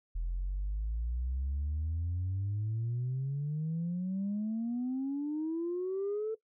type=exponential sweep; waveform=sine; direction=up; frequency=40.87 to 447.1 Hz; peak=-30 dBFS; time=0.15-6.35 s; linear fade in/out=10 ms; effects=noise-tail reverb RT60 0.1 s tail -18 dB re dry + tanh soft clip ceiling -28 dBFS